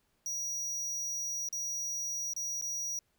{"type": "tone with dropouts", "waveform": "square", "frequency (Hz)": 5780, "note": "F#8", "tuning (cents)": -41, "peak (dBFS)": -34, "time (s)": [0.26, 2.99], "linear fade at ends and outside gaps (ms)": 1, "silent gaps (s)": [[1.488, 1.527], [2.335, 2.364], [2.612, 2.623]], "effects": ["pink hiss -75 dBFS RMS until 3.18 s"]}